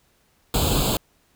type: noise with comb filter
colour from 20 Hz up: pink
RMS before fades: -21 dBFS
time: 0.54-0.97 s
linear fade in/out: 2 ms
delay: 0.26 ms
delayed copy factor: +0.9
effects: pink hiss -63 dBFS RMS until 1.35 s